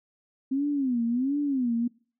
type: tone with vibrato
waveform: sine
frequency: 259.7 Hz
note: C4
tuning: 13 cents flat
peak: -23 dBFS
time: 0.51-1.88 s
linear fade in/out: 10 ms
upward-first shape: sine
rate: 1.4 Hz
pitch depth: 200 cents each way
effects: noise-tail reverb RT60 0.4 s tail -21 dB re dry